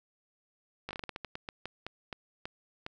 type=slowing click train; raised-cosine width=0.3 ms; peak=-22 dBFS; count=16; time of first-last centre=0.89-2.864 s; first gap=18 ms; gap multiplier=1.25; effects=none